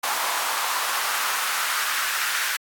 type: noise with high-pass filter sweep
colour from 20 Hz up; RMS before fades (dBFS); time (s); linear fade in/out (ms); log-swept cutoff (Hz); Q
pink; -25; 0.03-2.57; 10; 880 to 1600; 2.2
effects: AAC 64 kbps